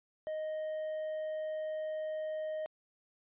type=tone; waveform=triangle; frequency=622.3 Hz; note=D#5; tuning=in tune; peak=-33 dBFS; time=0.27-2.66 s; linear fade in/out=0 ms; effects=resampled to 8000 Hz

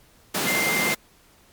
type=high-pass noise; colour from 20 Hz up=pink; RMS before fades=-25 dBFS; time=0.34-0.95 s; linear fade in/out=10 ms; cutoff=160 Hz; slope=24 dB/octave
type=tone; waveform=sine; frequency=2093 Hz; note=C7; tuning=in tune; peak=-23 dBFS; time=0.46-0.95 s; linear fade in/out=20 ms
effects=pink hiss -56 dBFS RMS until 1.52 s + MP3 96 kbps

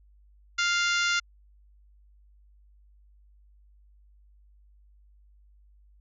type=harmonic tone; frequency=698.5 Hz; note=F5; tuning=in tune; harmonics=2 / 3 / 4 / 5 / 6 / 7 / 8 / 9 / 10; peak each=-26 / -30 / -32 / -34 / -36 / -37 / -38 / -39 / -40 dBFS; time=0.58-1.2 s; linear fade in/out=10 ms; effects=added 50 Hz sine -55 dBFS peak until 6 s

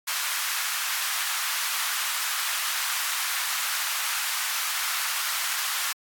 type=high-pass noise; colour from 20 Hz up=pink; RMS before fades=-28 dBFS; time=0.07-5.93 s; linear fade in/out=10 ms; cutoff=1100 Hz; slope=24 dB/octave; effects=AAC 64 kbps

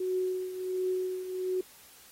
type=tone with tremolo; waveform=sine; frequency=370 Hz; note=F#4; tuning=in tune; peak=-26 dBFS; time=0-1.61 s; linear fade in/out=5 ms; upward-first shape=triangle; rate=1.4 Hz; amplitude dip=70%; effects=white hiss -55 dBFS RMS until 2.11 s + AAC 48 kbps

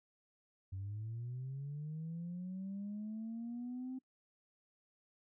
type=linear sweep; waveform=sine; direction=up; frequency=93.1 to 261.6 Hz; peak=-39 dBFS; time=0.72-3.99 s; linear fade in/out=10 ms; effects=noise-tail reverb RT60 0.1 s tail -23 dB re dry + tanh soft clip ceiling -37 dBFS

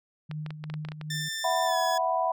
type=tone with tremolo; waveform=sine; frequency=153 Hz; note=D#3; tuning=29 cents flat; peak=-31 dBFS; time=0.29-1.29 s; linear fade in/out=10 ms; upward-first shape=triangle; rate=2.6 Hz; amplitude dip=65%
type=clicks; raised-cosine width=0.3 ms; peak=-24 dBFS; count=10; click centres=0.313 / 0.463 / 0.506 / 0.64 / 0.7 / 0.74 / 0.85 / 0.887 / 0.919 / 1.013 s
type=tone with pitch glide; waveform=15% pulse; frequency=1783 to 1690.7 Hz; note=A6 to G#6; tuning=+22 to +30 cents; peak=-25 dBFS; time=1.1-1.98 s; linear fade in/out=5 ms; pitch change=-92 cents; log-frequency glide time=1.65-1.77 s
type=chord; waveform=sine; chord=E suspended second; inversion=none; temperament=equal; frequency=659.3 / 740 / 987.8 Hz; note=E5 / F#5 / B5; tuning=0 / 0 / 0 cents; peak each=-28 dBFS; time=1.44-2.32 s; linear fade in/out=5 ms
effects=none

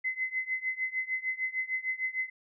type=tone with tremolo; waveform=sine; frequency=2045 Hz; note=C7; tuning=40 cents flat; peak=-26 dBFS; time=0.04-2.3 s; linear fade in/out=10 ms; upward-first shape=triangle; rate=6.6 Hz; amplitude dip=95%; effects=none

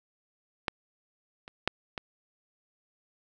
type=clicks; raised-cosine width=0.3 ms; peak=-11 / -27 / -8 / -18 dBFS; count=4; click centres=0.682 / 1.479 / 1.676 / 1.978 s; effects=none

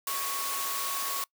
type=tone in noise; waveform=sine; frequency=1108.7 Hz; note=C#6; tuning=in tune; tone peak=-35 dBFS; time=0.07-1.24 s; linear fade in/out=2 ms; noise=white; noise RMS=-33 dBFS; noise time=0.07-1.24 s; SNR=-5 dB; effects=noise-tail reverb RT60 0.1 s tail -24 dB re dry + high-pass 400 Hz 12 dB/octave

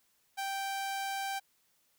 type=tone; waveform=sawtooth; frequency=783 Hz; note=G5; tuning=2 cents flat; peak=-30 dBFS; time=0.37-1.4 s; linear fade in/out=20 ms; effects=white hiss -72 dBFS RMS until 1.98 s

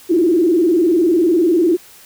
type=tone with vibrato; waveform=sine; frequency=339.8 Hz; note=F4; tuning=47 cents flat; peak=-10 dBFS; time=0.09-1.77 s; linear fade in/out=20 ms; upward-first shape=square; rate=20 Hz; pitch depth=110 cents each way; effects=white hiss -43 dBFS RMS until 2.05 s

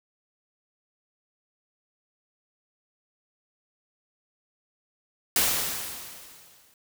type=noise with exponential decay; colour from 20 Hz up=white; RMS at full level=-21 dBFS; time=5.36-6.74 s; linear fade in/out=2 ms; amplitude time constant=300 ms; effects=none

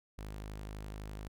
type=tone; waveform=sawtooth; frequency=51.91 Hz; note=G#1; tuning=in tune; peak=-38 dBFS; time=0.18-1.28 s; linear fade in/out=5 ms; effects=none

